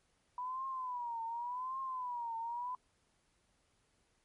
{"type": "tone with vibrato", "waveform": "sine", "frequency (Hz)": 984, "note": "B5", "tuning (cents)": -7, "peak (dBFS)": -37, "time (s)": [0.38, 2.75], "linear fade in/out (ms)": 2, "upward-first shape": "triangle", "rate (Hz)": 0.88, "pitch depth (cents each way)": 150, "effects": ["pink hiss -75 dBFS RMS until 4.24 s", "MP3 48 kbps"]}